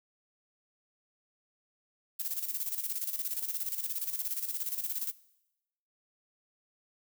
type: noise with tremolo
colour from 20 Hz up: violet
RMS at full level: -33 dBFS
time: 2.19-5.12 s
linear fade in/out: 10 ms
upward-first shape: square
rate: 17 Hz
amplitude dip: 65%
effects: noise-tail reverb RT60 0.9 s tail -20 dB re dry